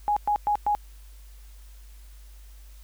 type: tone bursts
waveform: sine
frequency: 830.6 Hz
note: G#5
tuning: in tune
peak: -20 dBFS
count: 4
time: 0.08-0.75 s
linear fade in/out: 0 ms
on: 85 ms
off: 110 ms
effects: added 50 Hz sine -44 dBFS peak until 2.83 s + white hiss -58 dBFS RMS until 2.83 s